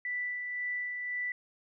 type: tone with tremolo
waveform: sine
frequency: 1975.5 Hz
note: B6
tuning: in tune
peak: -31 dBFS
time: 0.05-1.32 s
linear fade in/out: 2 ms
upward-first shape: sine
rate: 1.9 Hz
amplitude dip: 35%
effects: none

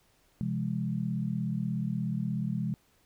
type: chord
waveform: sine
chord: F minor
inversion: second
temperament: equal with one note detuned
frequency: 130.81 / 170.92 / 207.7 Hz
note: C3 / F3 / Ab3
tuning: 0 / -37 / 0 cents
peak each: -33 dBFS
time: 0.41-2.74 s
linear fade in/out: 0 ms
effects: pink hiss -67 dBFS RMS until 3.05 s

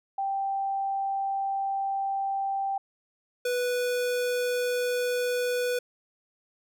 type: tone pair in turn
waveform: sine / square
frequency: 784 / 492.6 Hz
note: G5 / B4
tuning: 0 / -5 cents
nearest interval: minor sixth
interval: 805 cents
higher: first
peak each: -26 dBFS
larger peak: neither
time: 0.18-2.78 / 3.45-5.79 s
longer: first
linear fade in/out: 5 ms
effects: none

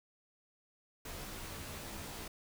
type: noise with comb filter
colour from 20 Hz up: pink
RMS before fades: -45 dBFS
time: 1.05-2.28 s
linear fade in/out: 5 ms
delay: 17 ms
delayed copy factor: -0.7
effects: none

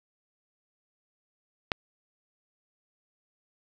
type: click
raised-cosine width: 0.3 ms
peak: -9 dBFS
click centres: 1.718 s
effects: none

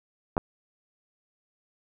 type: clicks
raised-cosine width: 1 ms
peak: -12 dBFS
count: 2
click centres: 0.368 / 0.379 s
effects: none

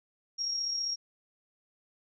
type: tone with amplitude modulation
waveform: sine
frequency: 5588 Hz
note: F8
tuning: in tune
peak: -28 dBFS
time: 0.38-0.96 s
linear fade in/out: 20 ms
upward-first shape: sine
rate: 35.2 Hz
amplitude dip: 40%
effects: none

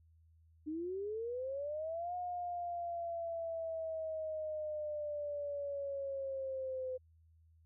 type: linear two-way sweep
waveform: sine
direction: up then down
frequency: 298.4 to 720 to 510 Hz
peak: -37 dBFS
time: 0.66-6.98 s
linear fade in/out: 20 ms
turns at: 2.15 s
effects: added 81 Hz sine -63 dBFS peak until 7.65 s

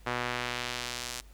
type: tone with band-pass filter sweep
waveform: sawtooth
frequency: 122.4 Hz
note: B2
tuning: 15 cents flat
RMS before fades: -35 dBFS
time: 0.06-1.21 s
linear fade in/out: 10 ms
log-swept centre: 1400 to 7100 Hz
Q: 0.83
effects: added 50 Hz sine -50 dBFS peak until 1.33 s + pink hiss -61 dBFS RMS until 1.33 s

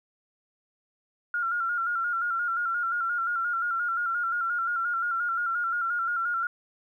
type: tone with vibrato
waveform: sine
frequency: 1392 Hz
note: F6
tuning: 6 cents flat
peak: -25 dBFS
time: 1.34-6.47 s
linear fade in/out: 2 ms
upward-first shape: square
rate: 5.7 Hz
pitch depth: 45 cents each way
effects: 11-bit

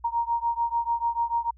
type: beating tone pair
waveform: sine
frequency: 932.3 / 939.1 Hz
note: A#5 / A#5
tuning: 0 / +13 cents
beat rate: 6.8 Hz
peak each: -26 / -27 dBFS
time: 0.04-1.51 s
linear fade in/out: 10 ms
effects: added 60 Hz sine -50 dBFS peak until 1.57 s

